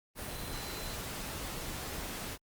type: tone in noise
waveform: sine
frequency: 4058 Hz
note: B7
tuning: 46 cents sharp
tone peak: -48 dBFS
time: 0.26-0.98 s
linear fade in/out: 50 ms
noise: pink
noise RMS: -40 dBFS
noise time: 0.15-2.38 s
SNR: -11 dB
effects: Opus 32 kbps